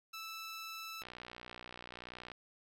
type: tone with vibrato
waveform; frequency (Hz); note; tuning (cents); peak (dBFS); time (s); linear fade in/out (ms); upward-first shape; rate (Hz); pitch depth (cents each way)
15% pulse; 1318.5; E6; 0; -37; 0.13-1.03; 10; sine; 20; 10
type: click train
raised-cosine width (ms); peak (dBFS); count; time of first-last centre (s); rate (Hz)
0.3; -31; 80; 1.02-2.317; 60.9
effects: none